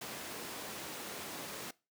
pink high-pass noise, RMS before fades -44 dBFS, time 0.01-1.71 s, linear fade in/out 5 ms, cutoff 220 Hz, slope 12 dB/octave, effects noise-tail reverb RT60 0.3 s tail -22 dB re dry

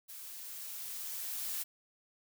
blue noise with level ramp, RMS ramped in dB -48 to -37 dBFS, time 0.08-1.64 s, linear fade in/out 20 ms, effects none

